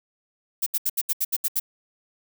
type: noise bursts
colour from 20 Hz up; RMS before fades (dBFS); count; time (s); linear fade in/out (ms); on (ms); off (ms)
violet; -23; 9; 0.62-1.6; 10; 44; 73
effects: none